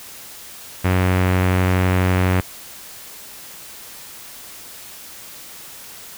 sawtooth tone with low-pass filter, 92.1 Hz, F#2, 7 cents flat, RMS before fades -17 dBFS, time 0.84-2.41 s, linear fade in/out 10 ms, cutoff 2300 Hz, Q 1.7, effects white hiss -38 dBFS RMS until 6.17 s

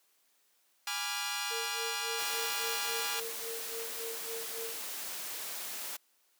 10% pulse chord, G# diminished seventh, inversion none, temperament equal with one note detuned, 825.3 / 987.8 / 1174.7 / 1396.9 Hz, G#5 / B5 / D6 / F6, -11 / 0 / 0 / 0 cents, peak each -30 / -33 / -32 / -30 dBFS, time 0.87-3.2 s, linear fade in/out 2 ms
sine tone with tremolo, 457 Hz, A#4, 34 cents flat, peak -38 dBFS, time 1.5-4.81 s, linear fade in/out 20 ms, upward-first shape sine, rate 3.6 Hz, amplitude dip 90%
white noise, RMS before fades -40 dBFS, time 2.18-5.97 s, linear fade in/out 10 ms
effects white hiss -71 dBFS RMS until 6.39 s + high-pass 300 Hz 12 dB/octave

